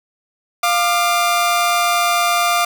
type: tone pair together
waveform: sawtooth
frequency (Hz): 698 / 1193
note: F5 / D6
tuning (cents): -1 / +27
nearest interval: major sixth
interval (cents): 928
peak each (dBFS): -13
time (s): 0.63-2.65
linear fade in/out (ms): 5
effects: none